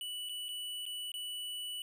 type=tone with dropouts; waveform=square; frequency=2960 Hz; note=F#7; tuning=in tune; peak=-39 dBFS; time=0.01-1.82 s; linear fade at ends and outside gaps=1 ms; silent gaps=0.289-0.294 / 0.484-0.489 / 0.855-0.863 / 1.118-1.14 s; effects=none